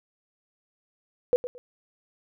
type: tone with echo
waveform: sine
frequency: 493.9 Hz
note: B4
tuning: in tune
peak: -16 dBFS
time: 1.33-1.36 s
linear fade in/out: 0 ms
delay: 110 ms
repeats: 2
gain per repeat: -13 dB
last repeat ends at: 1.58 s
effects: none